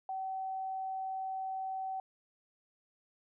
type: tone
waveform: sine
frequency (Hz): 763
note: G5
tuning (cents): -47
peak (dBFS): -35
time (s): 0.09-2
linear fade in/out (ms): 2
effects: none